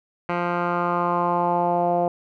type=tone with low-pass filter sweep; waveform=10% pulse; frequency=174.61 Hz; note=F3; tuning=in tune; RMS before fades=-22 dBFS; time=0.29-2.08 s; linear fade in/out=2 ms; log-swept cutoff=1800 to 650 Hz; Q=3.4; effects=none